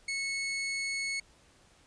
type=tone; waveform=sawtooth; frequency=2198 Hz; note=C#7; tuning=15 cents flat; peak=-28 dBFS; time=0.08-1.2 s; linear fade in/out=5 ms; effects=pink hiss -62 dBFS RMS until 1.86 s + resampled to 22050 Hz

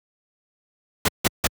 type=noise bursts; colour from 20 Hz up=pink; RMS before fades=-18 dBFS; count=3; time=1.05-1.472 s; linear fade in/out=5 ms; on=34 ms; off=160 ms; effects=high-pass 80 Hz 12 dB/octave

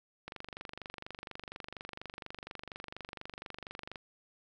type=click train; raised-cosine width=0.3 ms; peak=-26 dBFS; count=90; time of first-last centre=0.28-3.958 s; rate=24.2 Hz; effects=none

